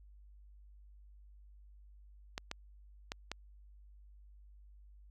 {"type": "clicks", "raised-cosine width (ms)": 0.2, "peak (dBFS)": -21, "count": 4, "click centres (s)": [2.379, 2.514, 3.119, 3.316], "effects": ["added 50 Hz sine -55 dBFS peak until 5.1 s"]}